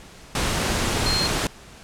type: tone in noise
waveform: sine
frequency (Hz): 4213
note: C8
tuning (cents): +11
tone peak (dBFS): -22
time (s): 1.06-1.27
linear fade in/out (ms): 2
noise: pink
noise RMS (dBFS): -23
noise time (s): 0.35-1.47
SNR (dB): -2
effects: pink hiss -45 dBFS RMS until 1.83 s + low-pass 9000 Hz 12 dB/octave